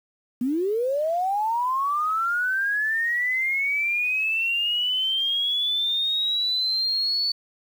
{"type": "linear sweep", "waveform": "sine", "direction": "up", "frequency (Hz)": [233.1, 4479], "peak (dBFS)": -21, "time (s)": [0.41, 7.32], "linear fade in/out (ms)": 5, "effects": ["8-bit"]}